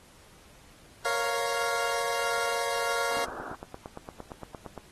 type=chord; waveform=20% pulse; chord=Bb minor; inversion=none; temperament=equal; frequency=466.2 / 554.4 / 698.5 Hz; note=Bb4 / Db5 / F5; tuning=0 / 0 / 0 cents; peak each=-27 dBFS; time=1.05-3.25 s; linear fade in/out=5 ms
type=band-pass noise; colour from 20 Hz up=white; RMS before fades=-41 dBFS; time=3.11-3.55 s; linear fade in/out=0 ms; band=230 to 1600 Hz; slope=96 dB/octave
type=click train; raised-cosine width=1 ms; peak=-25 dBFS; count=15; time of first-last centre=3.17-4.777 s; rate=8.71 Hz
effects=pink hiss -56 dBFS RMS until 4.91 s + AAC 32 kbps

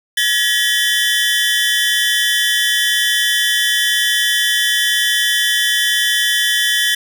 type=tone cluster; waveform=45% pulse; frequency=1695 / 1916 / 3070 / 3451 Hz; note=G#6 / A#6 / G7 / A7; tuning=+35 / +47 / -37 / -34 cents; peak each=-19 dBFS; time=0.17-6.95 s; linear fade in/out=5 ms; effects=none

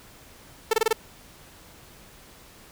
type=tone bursts; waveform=sawtooth; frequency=444.1 Hz; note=A4; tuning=16 cents sharp; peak=-14 dBFS; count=5; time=0.71-0.93 s; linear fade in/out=5 ms; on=24 ms; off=25 ms; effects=pink hiss -50 dBFS RMS until 2.71 s

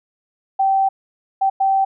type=tone bursts at uneven times; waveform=sine; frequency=776 Hz; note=G5; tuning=18 cents flat; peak=-13 dBFS; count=3; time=0.59-0.89 / 1.41-1.5 / 1.6-1.85 s; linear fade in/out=10 ms; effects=none

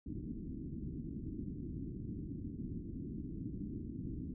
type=low-pass noise; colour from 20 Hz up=white; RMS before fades=-43 dBFS; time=0.06-4.34 s; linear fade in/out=5 ms; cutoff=320 Hz; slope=48 dB/octave; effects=none

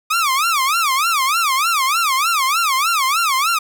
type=tone with vibrato; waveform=sawtooth; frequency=1200 Hz; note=D6; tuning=37 cents sharp; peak=-11 dBFS; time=0.1-3.59 s; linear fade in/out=10 ms; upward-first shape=sine; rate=3.3 Hz; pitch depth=250 cents each way; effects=none

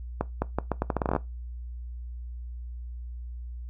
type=accelerating click train; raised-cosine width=1 ms; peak=-11 dBFS; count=14; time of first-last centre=0.21-1.163 s; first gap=210 ms; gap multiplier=0.79; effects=noise-tail reverb RT60 0.2 s tail -19 dB re dry + added 60 Hz sine -35 dBFS peak until 3.69 s

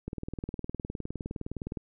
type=click train; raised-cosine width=3 ms; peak=-22 dBFS; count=34; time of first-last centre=0.08-1.772 s; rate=19.5 Hz; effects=none

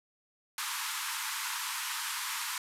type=band-pass noise; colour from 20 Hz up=pink; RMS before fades=-36 dBFS; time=0.58-2.58 s; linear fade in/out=2 ms; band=890 to 14000 Hz; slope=96 dB/octave; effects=none

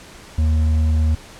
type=tone with hard clipping; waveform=triangle; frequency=78.2 Hz; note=D#2; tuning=9 cents sharp; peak=-15 dBFS; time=0.38-1.15 s; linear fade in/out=5 ms; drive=8 dB; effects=pink hiss -41 dBFS RMS until 1.39 s + low-pass 9000 Hz 12 dB/octave

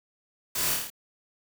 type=noise with echo; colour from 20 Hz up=white; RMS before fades=-30 dBFS; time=0.55-0.74 s; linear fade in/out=5 ms; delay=27 ms; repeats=6; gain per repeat=-2 dB; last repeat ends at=0.902 s; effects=none

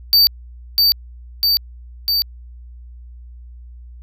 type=tone with echo; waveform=square; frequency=4611 Hz; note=D8; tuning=33 cents flat; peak=-9 dBFS; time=0.13-0.27 s; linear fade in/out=0 ms; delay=650 ms; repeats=3; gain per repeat=-2 dB; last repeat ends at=2.22 s; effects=added 60 Hz sine -35 dBFS peak until 4.02 s

